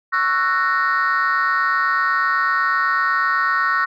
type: chord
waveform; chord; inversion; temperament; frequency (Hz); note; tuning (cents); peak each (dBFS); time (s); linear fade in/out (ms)
sine; F# dominant seventh; second; just; 1110 / 1332 / 1480 / 1850; C#6 / E6 / F#6 / A#6; +2 / +18 / 0 / -14; -20; 0.12-3.86; 20
effects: tanh soft clip ceiling -10 dBFS